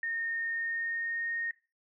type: tone with pitch glide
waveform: sine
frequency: 1836 to 1852 Hz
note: A#6 to A#6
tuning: -27 to -12 cents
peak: -31 dBFS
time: 0.03-1.51 s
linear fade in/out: 2 ms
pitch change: +15 cents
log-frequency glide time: 0.51-1.33 s
effects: noise-tail reverb RT60 0.3 s tail -18 dB re dry